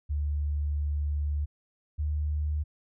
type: tone pair in turn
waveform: sine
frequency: 73.4 / 75.07 Hz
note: D2 / D2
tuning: 0 / +39 cents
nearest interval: unison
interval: 39 cents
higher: second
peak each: -26 / -26 dBFS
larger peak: neither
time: 0.09-1.46 / 1.98-2.64 s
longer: first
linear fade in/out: 20 ms
effects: none